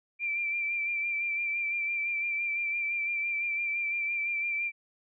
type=tone with vibrato; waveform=sine; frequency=2358 Hz; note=D7; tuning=6 cents sharp; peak=-28 dBFS; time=0.19-4.72 s; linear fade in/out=50 ms; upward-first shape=sine; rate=5.9 Hz; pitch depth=31 cents each way; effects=none